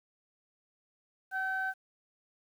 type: tone pair together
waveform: sine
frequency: 757 / 1536 Hz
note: F#5 / G6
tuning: +39 / -36 cents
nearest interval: octave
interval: 1225 cents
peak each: -35 / -31 dBFS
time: 1.31-1.74 s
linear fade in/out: 50 ms
effects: tanh soft clip ceiling -24 dBFS + 10-bit